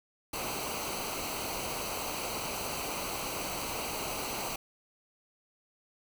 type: noise with comb filter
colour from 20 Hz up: pink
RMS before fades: -36 dBFS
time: 0.33-4.56 s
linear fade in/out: 5 ms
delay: 0.57 ms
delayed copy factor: -0.7
effects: none